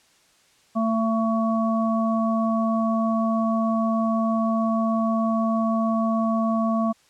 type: harmonic tone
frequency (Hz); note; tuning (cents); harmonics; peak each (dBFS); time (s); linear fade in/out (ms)
224.2; A3; +33; 1 / 3 / 5; -21 / -26 / -28; 0.75-6.93; 20
effects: white hiss -59 dBFS RMS until 7.09 s + low-pass 8000 Hz 12 dB/octave